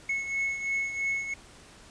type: beating tone pair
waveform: triangle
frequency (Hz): 2192 / 2195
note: C#7 / C#7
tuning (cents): -20 / -18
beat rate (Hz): 3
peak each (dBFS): -27 / -34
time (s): 0.09-1.34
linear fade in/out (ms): 5
effects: pink hiss -52 dBFS RMS until 1.9 s + resampled to 22050 Hz